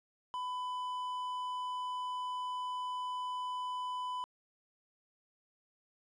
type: tone with hard clipping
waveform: triangle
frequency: 1000 Hz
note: B5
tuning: 21 cents sharp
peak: -37 dBFS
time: 0.34-4.24 s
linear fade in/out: 0 ms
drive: 9 dB
effects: resampled to 22050 Hz